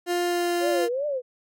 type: tone with pitch glide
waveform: 30% pulse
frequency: 351.5 to 348.1 Hz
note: F4 to F4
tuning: +11 to -6 cents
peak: -20 dBFS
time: 0.06-0.89 s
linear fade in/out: 50 ms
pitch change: -17 cents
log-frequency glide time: 0.24-0.52 s
type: tone with vibrato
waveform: sine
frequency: 530 Hz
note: C5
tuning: 22 cents sharp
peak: -24 dBFS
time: 0.6-1.22 s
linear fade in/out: 50 ms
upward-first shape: triangle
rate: 2.7 Hz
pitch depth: 230 cents each way
effects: none